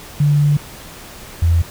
sine tone pair in turn, 146.2 / 83.97 Hz, D3 / E2, -7 / +33 cents, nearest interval minor seventh, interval 960 cents, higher first, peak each -10 dBFS, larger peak neither, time 0.2-0.57 / 1.42-1.62 s, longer first, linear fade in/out 5 ms, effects pink hiss -36 dBFS RMS until 1.7 s

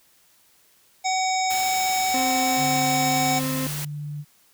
harmonic tone, 753 Hz, F#5, 30 cents sharp, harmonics 1 / 3 / 5 / 7 / 9 / 10, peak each -22 / -29 / -34 / -32 / -32 / -36 dBFS, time 1.04-3.4 s, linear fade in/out 20 ms
white noise, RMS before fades -32 dBFS, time 1.5-3.85 s, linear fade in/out 5 ms
35% pulse tone, 261.4 Hz, C4, 1 cent flat, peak -24 dBFS, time 2.14-3.67 s, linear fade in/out 2 ms
sine tone with pitch glide, 145.1 to 147.38 Hz, D3 to D3, -21 to +6 cents, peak -29 dBFS, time 2.56-4.25 s, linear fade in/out 50 ms, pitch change +27 cents, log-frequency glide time 2.75-3.92 s
effects white hiss -59 dBFS RMS until 4.53 s

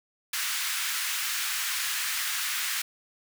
pink high-pass noise, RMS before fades -30 dBFS, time 0.33-2.82 s, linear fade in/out 5 ms, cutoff 1400 Hz, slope 24 dB/octave, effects none

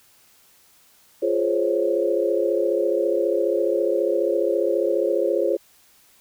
sine chord, Db major seventh, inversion first, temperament just, 346.5 / 415.8 / 519.7 / 554.4 Hz, F4 / Ab4 / C5 / Db5, -14 / +2 / -12 / 0 cents, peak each -24 dBFS, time 1.22-5.57 s, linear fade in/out 10 ms, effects white hiss -56 dBFS RMS until 6.2 s

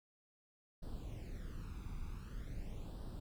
brown noise with flanger, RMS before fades -45 dBFS, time 0.82-3.2 s, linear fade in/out 10 ms, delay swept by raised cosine 0.22 to 0.83 ms, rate 0.45 Hz, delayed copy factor +0.75, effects none

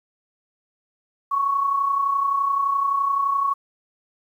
sine tone pair together, 1082 / 1113.7 Hz, C#6 / C#6, -42 / +8 cents, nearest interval unison, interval 50 cents, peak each -28 / -19 dBFS, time 1.31-3.54 s, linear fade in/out 10 ms, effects 9-bit

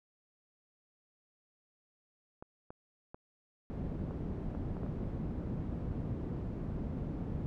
clicks, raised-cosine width 1 ms, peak -32 dBFS, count 8, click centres 2.425 / 2.705 / 3.145 / 4.109 / 4.55 / 4.768 / 4.833 / 4.864 s
white low-pass noise, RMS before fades -38 dBFS, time 3.7-7.46 s, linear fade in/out 0 ms, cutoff 200 Hz, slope 12 dB/octave
effects none

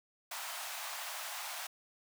pink high-pass noise, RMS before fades -42 dBFS, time 0.31-1.67 s, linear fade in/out 5 ms, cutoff 670 Hz, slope 48 dB/octave, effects none

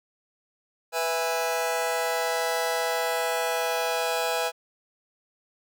sawtooth chord, E major, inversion second, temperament just, 494.4 / 659.3 / 824.1 Hz, B4 / E5 / G#5, +2 / 0 / -14 cents, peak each -25 / -25 / -26 dBFS, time 0.92-4.52 s, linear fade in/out 50 ms, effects none

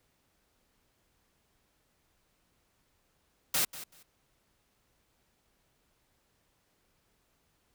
white noise with echo, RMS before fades -28 dBFS, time 3.54-3.65 s, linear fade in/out 5 ms, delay 190 ms, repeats 2, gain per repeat -15 dB, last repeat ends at 4.03 s, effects pink hiss -73 dBFS RMS until 7.74 s

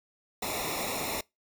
pink noise with comb filter, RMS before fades -33 dBFS, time 0.42-1.21 s, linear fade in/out 5 ms, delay 0.64 ms, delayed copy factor -0.85, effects noise-tail reverb RT60 0.2 s tail -24 dB re dry

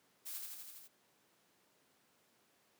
blue noise with echo, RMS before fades -45 dBFS, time 0.25-0.39 s, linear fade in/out 20 ms, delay 82 ms, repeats 6, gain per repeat -2 dB, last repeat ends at 0.882 s, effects pink hiss -72 dBFS RMS until 2.79 s + high-pass 200 Hz 12 dB/octave

